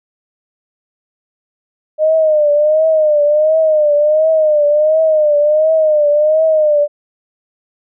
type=tone with vibrato; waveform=sine; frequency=612 Hz; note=D#5; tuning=29 cents flat; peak=-8 dBFS; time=1.98-6.88 s; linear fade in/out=50 ms; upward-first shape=triangle; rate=1.4 Hz; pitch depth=90 cents each way; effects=none